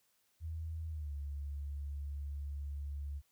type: tone with pitch glide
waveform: sine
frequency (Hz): 80.5 to 71.3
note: E2 to C#2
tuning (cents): -41 to +49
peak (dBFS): -38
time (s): 0.4-3.22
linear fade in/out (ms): 50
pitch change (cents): -210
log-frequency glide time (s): 0.88-1.13
effects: white hiss -75 dBFS RMS until 3.31 s